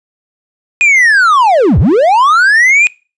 triangle linear two-way sweep, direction down then up, 2489 to 58.27 to 2489 Hz, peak -3 dBFS, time 0.81-2.87 s, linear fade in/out 0 ms, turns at 1.79 s, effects noise-tail reverb RT60 0.3 s tail -23 dB re dry + resampled to 22050 Hz

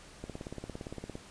click train, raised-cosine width 2 ms, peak -26 dBFS, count 17, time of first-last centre 0.24-1.154 s, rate 17.5 Hz, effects pink hiss -53 dBFS RMS until 1.3 s + resampled to 22050 Hz

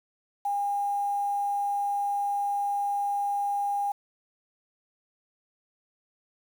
sine tone with quantisation, 810 Hz, G#5, 43 cents flat, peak -25 dBFS, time 0.45-3.92 s, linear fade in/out 5 ms, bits 8, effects none

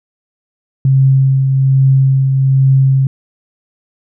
sine tone with tremolo, 134.2 Hz, C3, 44 cents sharp, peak -5 dBFS, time 0.85-3.07 s, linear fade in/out 2 ms, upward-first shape triangle, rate 1.2 Hz, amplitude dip 40%, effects none

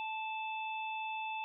harmonic tone, 877 Hz, A5, 6 cents flat, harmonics 1 / 3 / 4, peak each -38 / -41 / -51 dBFS, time 0-1.44 s, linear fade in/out 0 ms, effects none

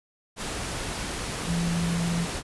sine tone in noise, 170 Hz, F3, 46 cents flat, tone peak -24 dBFS, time 1.46-2.28 s, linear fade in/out 50 ms, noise pink, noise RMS -32 dBFS, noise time 0.36-2.43 s, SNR +5 dB, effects resampled to 24000 Hz

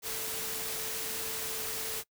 sine tone in noise, 443.2 Hz, A4, 13 cents sharp, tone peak -45 dBFS, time 0.02-2.04 s, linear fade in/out 50 ms, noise white, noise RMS -36 dBFS, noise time 0.02-2.04 s, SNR -12 dB, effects noise-tail reverb RT60 0.1 s tail -23 dB re dry

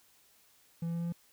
triangle tone with pitch steps, 167.2 / 168.17 / 169.14 / 170.12 / 171.11 Hz, E3 / E3 / E3 / F3 / F3, +25 / +35 / +45 / -45 / -35 cents, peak -30 dBFS, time 0.82-1.125 s, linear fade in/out 5 ms, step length 61 ms, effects white hiss -65 dBFS RMS until 1.32 s

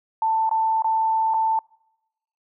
sine tone with dropouts, 888 Hz, A5, 16 cents sharp, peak -18 dBFS, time 0.22-1.59 s, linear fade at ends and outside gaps 2 ms, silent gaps 0.493-0.512 / 0.822-0.844 / 1.338-1.342 s, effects noise-tail reverb RT60 1.0 s tail -26 dB re dry

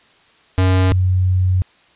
square / sine tone pair in turn, 93 / 92.2 Hz, F#2 / F#2, +9 / -6 cents, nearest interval unison, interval 15 cents, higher first, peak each -12 dBFS, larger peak neither, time 0.58-0.92 / 0.92-1.62 s, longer second, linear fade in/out 0 ms, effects white hiss -52 dBFS RMS until 1.95 s + resampled to 8000 Hz

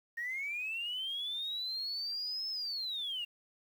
sine linear two-way sweep, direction up then down, 1841 to 5260 to 2762 Hz, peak -34 dBFS, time 0.17-3.25 s, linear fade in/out 10 ms, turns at 2.49 s, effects tanh soft clip ceiling -31 dBFS + 10-bit

